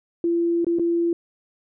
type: tone with dropouts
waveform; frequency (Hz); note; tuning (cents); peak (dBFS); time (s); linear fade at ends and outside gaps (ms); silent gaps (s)
sine; 340; F4; -46; -18; 0.24-1.13; 2; 0.646-0.667 / 0.787-0.795
effects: none